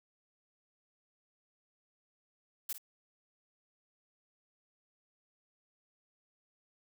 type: noise with echo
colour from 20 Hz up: blue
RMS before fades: -37 dBFS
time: 2.69-2.73 s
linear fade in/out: 5 ms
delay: 51 ms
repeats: 1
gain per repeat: -11 dB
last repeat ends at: 2.781 s
effects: none